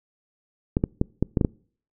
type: clicks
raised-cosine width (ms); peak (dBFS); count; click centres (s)
3; -7; 7; 0.769 / 0.839 / 1.014 / 1.226 / 1.372 / 1.412 / 1.448
effects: noise-tail reverb RT60 0.5 s tail -26 dB re dry